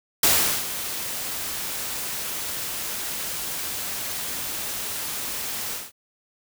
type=noise with ADSR envelope; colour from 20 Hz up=white; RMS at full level=-17 dBFS; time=0.23-5.92 s; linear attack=4 ms; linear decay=400 ms; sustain=-13 dB; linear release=190 ms; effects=none